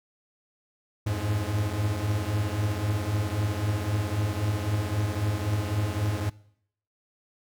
45% pulse tone cluster, 87.2 / 103.5 / 107.3 Hz, F2 / G#2 / A2, -2 / -5 / -43 cents, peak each -34 / -28 / -31 dBFS, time 1.06-6.3 s, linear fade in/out 10 ms, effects noise-tail reverb RT60 0.7 s tail -22 dB re dry

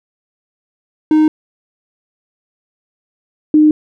triangle / sine tone pair in turn, 309.5 / 305.2 Hz, D#4 / D#4, -9 / -33 cents, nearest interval unison, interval 24 cents, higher first, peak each -5 dBFS, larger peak neither, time 1.11-1.28 / 3.54-3.71 s, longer neither, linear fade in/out 2 ms, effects none

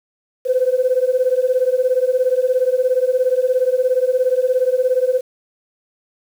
sine beating tone pair, 501 / 518 Hz, B4 / C5, +25 / -17 cents, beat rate 17 Hz, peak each -16 dBFS, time 0.45-5.21 s, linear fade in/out 20 ms, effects tanh soft clip ceiling -6 dBFS + 7-bit

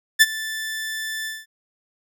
sawtooth tone with ADSR envelope, 1760 Hz, A6, in tune, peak -4 dBFS, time 0.19-1.46 s, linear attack 25 ms, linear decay 36 ms, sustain -19 dB, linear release 200 ms, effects none

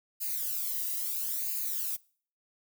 violet noise with flanger, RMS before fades -33 dBFS, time 0.2-1.97 s, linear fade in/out 20 ms, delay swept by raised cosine 0.43 to 1.05 ms, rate 0.75 Hz, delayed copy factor +0.95, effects noise-tail reverb RT60 0.5 s tail -24 dB re dry

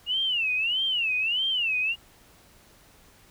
sine tone with vibrato, 2809 Hz, F7, 9 cents sharp, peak -23 dBFS, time 0.06-1.96 s, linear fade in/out 50 ms, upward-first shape sine, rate 1.6 Hz, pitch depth 210 cents each way, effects pink hiss -56 dBFS RMS until 3.3 s

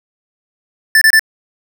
square tone bursts, 1763 Hz, A6, 3 cents sharp, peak -6 dBFS, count 3, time 0.95-1.194 s, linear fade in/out 2 ms, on 64 ms, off 26 ms, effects none

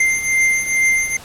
square beating tone pair, 2092 / 2094.3 Hz, C7 / C7, -1 / +1 cents, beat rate 2.3 Hz, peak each -21 / -16 dBFS, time 0-1.17 s, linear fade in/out 5 ms, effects pink hiss -38 dBFS RMS until 1.24 s + low-pass 12000 Hz 12 dB/octave

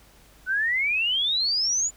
sine exponential sweep, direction up, 1474 to 7100 Hz, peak -21 dBFS, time 0.46-1.91 s, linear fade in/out 50 ms, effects added 50 Hz sine -56 dBFS peak until 1.96 s + pink hiss -55 dBFS RMS until 1.96 s

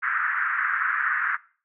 pink band-pass noise, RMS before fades -25 dBFS, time 0.02-1.37 s, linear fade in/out 20 ms, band 1300 to 1800 Hz, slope 48 dB/octave, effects noise-tail reverb RT60 0.4 s tail -20 dB re dry

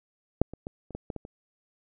clicks, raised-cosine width 2 ms, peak -6 / -26 / -22 / -30 / -22 / -20 / -22 / -29 dBFS, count 8, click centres 0.416 / 0.536 / 0.669 / 0.907 / 0.95 / 1.102 / 1.163 / 1.251 s, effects none

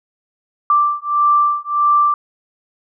sine beating tone pair, 1174.7 / 1176.3 Hz, D6 / D6, 0 / +2 cents, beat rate 1.6 Hz, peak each -15 dBFS, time 0.7-2.14 s, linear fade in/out 2 ms, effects none

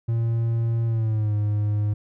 triangle tone with pitch glide, 115.3 to 104.52 Hz, A#2 to G#2, -19 to +12 cents, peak -18 dBFS, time 0.08-1.94 s, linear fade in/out 10 ms, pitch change -169 cents, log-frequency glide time 0.86-1.34 s, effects none

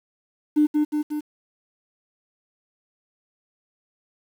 triangle tone with echo, 300 Hz, D4, 37 cents sharp, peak -10 dBFS, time 0.56-0.67 s, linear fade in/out 20 ms, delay 180 ms, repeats 3, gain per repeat -4 dB, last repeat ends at 1.21 s, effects tanh soft clip ceiling -12 dBFS + 8-bit

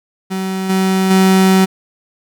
35% pulse tone with level steps, 189.5 Hz, F#3, 42 cents sharp, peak -16 / -10 / -6 dBFS, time 0.3-1.66 s, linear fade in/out 20 ms, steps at 0.69 / 1.1 s, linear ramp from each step 10 ms, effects none

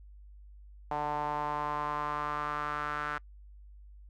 sawtooth tone with band-pass filter sweep, 148.3 Hz, D3, 17 cents sharp, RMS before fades -34 dBFS, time 0.91-3.18 s, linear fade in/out 2 ms, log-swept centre 840 to 1400 Hz, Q 4.2, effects noise-tail reverb RT60 0.1 s tail -26 dB re dry + added 50 Hz sine -49 dBFS peak until 4.09 s

